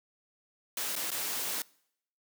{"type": "noise with dropouts", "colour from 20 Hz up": "white", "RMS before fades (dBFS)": -34, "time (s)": [0.77, 1.62], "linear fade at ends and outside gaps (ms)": 2, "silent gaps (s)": [[0.955, 0.962], [1.105, 1.116]], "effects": ["noise-tail reverb RT60 0.7 s tail -24 dB re dry", "high-pass 200 Hz 12 dB/octave"]}